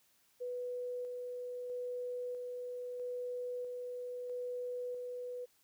sine tone with tremolo, 493.9 Hz, B4, in tune, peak -37 dBFS, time 0.4-5.46 s, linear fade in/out 20 ms, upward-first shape square, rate 0.77 Hz, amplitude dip 25%, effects white hiss -71 dBFS RMS until 5.63 s

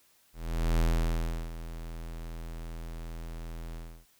square tone with ADSR envelope, 41.28 Hz, E1, 3 cents sharp, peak -23 dBFS, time 0.33-4.06 s, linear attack 460 ms, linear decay 710 ms, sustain -15 dB, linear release 310 ms, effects white hiss -65 dBFS RMS until 4.19 s

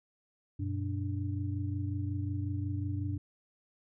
sine tone cluster, 94.5 / 120 / 292.2 Hz, F#2 / B2 / D4, +37 / -49 / -9 cents, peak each -33 / -38 / -39 dBFS, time 0.59-3.18 s, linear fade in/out 10 ms, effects none

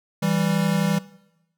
square tone pair together, 164.25 / 196 Hz, E3 / G3, -6 / 0 cents, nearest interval minor third, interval 306 cents, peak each -23 dBFS, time 0.22-0.99 s, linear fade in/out 10 ms, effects noise-tail reverb RT60 0.9 s tail -19 dB re dry

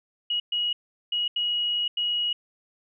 sine tone bursts at uneven times, 2902 Hz, F#7, 34 cents flat, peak -23 dBFS, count 5, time 0.3-0.4 / 0.52-0.73 / 1.12-1.28 / 1.36-1.88 / 1.97-2.33 s, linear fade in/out 5 ms, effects none

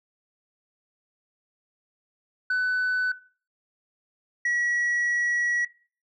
sine tone pair in turn, 1500 / 1924.7 Hz, F#6 / B6, +23 / -45 cents, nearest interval major third, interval 432 cents, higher second, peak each -19 dBFS, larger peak neither, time 2.5-3.12 / 4.45-5.65 s, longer second, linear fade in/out 5 ms, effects noise-tail reverb RT60 0.4 s tail -20 dB re dry + tanh soft clip ceiling -21 dBFS

